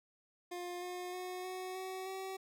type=tone with pitch steps; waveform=25% pulse; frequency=354.1 / 359.5 / 364.9 / 370.4 / 376 / 381.7 Hz; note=F4 / F#4 / F#4 / F#4 / F#4 / G4; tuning=+24 / -50 / -24 / +2 / +28 / -46 cents; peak=-37 dBFS; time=0.51-2.37 s; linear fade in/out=10 ms; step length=310 ms; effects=none